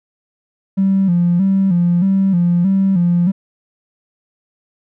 triangle tone with vibrato, 183.5 Hz, F#3, 14 cents flat, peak -7 dBFS, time 0.77-3.32 s, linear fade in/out 20 ms, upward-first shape square, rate 1.6 Hz, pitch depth 92 cents each way, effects tanh soft clip ceiling -8 dBFS

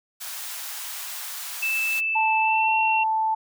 white high-pass noise, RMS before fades -34 dBFS, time 0.2-2.01 s, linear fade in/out 20 ms, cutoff 730 Hz, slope 24 dB/octave
sine tone with pitch glide, 2637 to 2724 Hz, E7 to F7, 0 to -44 cents, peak -22 dBFS, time 1.62-3.04 s, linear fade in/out 10 ms, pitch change +56 cents, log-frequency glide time 2.41-2.74 s
sine tone, 880 Hz, A5, in tune, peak -20 dBFS, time 2.15-3.35 s, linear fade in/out 10 ms
effects none

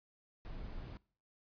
brown noise, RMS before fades -45 dBFS, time 0.45-0.97 s, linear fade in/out 0 ms, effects noise-tail reverb RT60 0.5 s tail -24 dB re dry + resampled to 11025 Hz

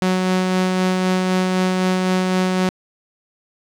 sawtooth tone with tremolo, 185 Hz, F#3, in tune, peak -11 dBFS, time 0.02-2.69 s, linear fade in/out 0 ms, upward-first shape sine, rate 3.9 Hz, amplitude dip 25%, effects low-pass 7000 Hz 12 dB/octave + 8-bit

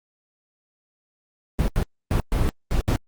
brown noise bursts at uneven times, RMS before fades -20 dBFS, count 6, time 1.59-1.68 / 1.76-1.83 / 2.11-2.2 / 2.32-2.49 / 2.71-2.81 / 2.88-2.96 s, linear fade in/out 0 ms, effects Opus 32 kbps

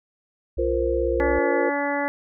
sine tone with vibrato, 63.6 Hz, C2, 48 cents flat, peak -27 dBFS, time 0.57-1.39 s, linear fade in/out 5 ms, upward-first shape sine, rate 8.8 Hz, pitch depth 13 cents each way
sine chord, F suspended fourth, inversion none, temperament equal, 349.2 / 466.2 / 523.3 Hz, F4 / Bb4 / C5, 0 / 0 / 0 cents, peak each -25 dBFS, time 0.58-1.7 s, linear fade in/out 10 ms
harmonic tone, 285.3 Hz, C#4, 50 cents sharp, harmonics 1 / 2 / 3 / 4 / 5 / 6 / 7, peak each -28 / -27 / -28 / -35 / -35 / -31 / -31 dBFS, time 1.2-2.08 s, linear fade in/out 0 ms
effects none

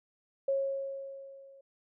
sine tone with level ramp, 546 Hz, C#5, 26 cents flat, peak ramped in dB -25 to -53 dBFS, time 0.48-1.61 s, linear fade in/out 5 ms, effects none

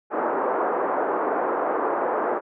pink band-pass noise, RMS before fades -24 dBFS, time 0.1-2.41 s, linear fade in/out 50 ms, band 360 to 1300 Hz, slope 24 dB/octave, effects low-pass 2000 Hz 12 dB/octave

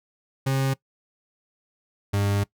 40% pulse tone pair in turn, 134.6 / 100.84 Hz, C3 / G2, +49 / +49 cents, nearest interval perfect fourth, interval 500 cents, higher first, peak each -20 dBFS, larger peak neither, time 0.46-0.74 / 2.13-2.44 s, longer second, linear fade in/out 10 ms, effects noise-tail reverb RT60 0.1 s tail -21 dB re dry

